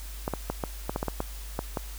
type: clicks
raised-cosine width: 1 ms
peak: -14 dBFS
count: 11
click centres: 0.279 / 0.337 / 0.5 / 0.638 / 0.895 / 0.961 / 1.029 / 1.083 / 1.204 / 1.591 / 1.772 s
effects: added 50 Hz sine -37 dBFS peak until 1.98 s + white hiss -46 dBFS RMS until 1.98 s